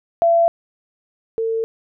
sine tone pair in turn, 675 / 450.5 Hz, E5 / A4, +41 / +41 cents, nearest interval perfect fifth, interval 700 cents, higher first, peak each -11 / -18 dBFS, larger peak first, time 0.22-0.48 / 1.38-1.64 s, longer neither, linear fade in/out 0 ms, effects none

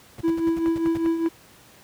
brown noise bursts, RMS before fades -31 dBFS, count 10, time 0.18-1.07 s, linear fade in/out 2 ms, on 26 ms, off 70 ms
triangle tone with tremolo, 330 Hz, E4, 2 cents sharp, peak -15 dBFS, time 0.23-1.29 s, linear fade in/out 20 ms, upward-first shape triangle, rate 5 Hz, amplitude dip 65%
click train, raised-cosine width 0.5 ms, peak -21 dBFS, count 4, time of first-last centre 0.66-1.261 s, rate 4.99 Hz
effects pink hiss -51 dBFS RMS until 1.83 s + high-pass 80 Hz 12 dB/octave

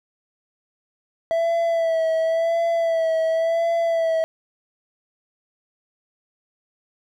triangle tone with vibrato, 659.3 Hz, E5, in tune, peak -16 dBFS, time 1.31-4.24 s, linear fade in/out 0 ms, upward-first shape sine, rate 0.93 Hz, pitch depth 36 cents each way, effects none

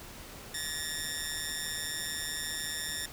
10% pulse ring-modulated tone, 1805 Hz, A6, 44 cents sharp, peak -22 dBFS, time 0.54-3.06 s, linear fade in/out 5 ms, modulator 76.9 Hz, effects pink hiss -47 dBFS RMS until 3.12 s

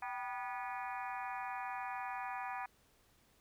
harmonic tone with a mistuned harmonic, 244.1 Hz, B3, 20 cents flat, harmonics 3 / 4 / 5 / 6 / 7 / 8 / 9 / 10, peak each -43 / -44 / -48 / -53 / -49 / -54 / -55 / -52 dBFS, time 0.02-2.66 s, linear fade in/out 5 ms, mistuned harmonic 3, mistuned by +85 cents, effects pink hiss -70 dBFS RMS until 3.4 s

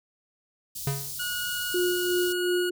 white band-stop noise, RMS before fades -36 dBFS, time 0.75-2.33 s, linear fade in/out 10 ms, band 170 to 4100 Hz, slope 24 dB/octave
square tone with exponential decay, 138.59 Hz, C#3, in tune, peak -23 dBFS, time 0.87-1.22 s, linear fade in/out 2 ms, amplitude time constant 74 ms
25% pulse tone, 1451 Hz, F#6, 34 cents flat, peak -26 dBFS, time 1.19-2.7 s, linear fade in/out 10 ms
sine tone with tremolo, 357.1 Hz, F4, 39 cents sharp, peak -22 dBFS, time 1.74-2.71 s, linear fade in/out 5 ms, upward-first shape sine, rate 2.8 Hz, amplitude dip 45%
effects none

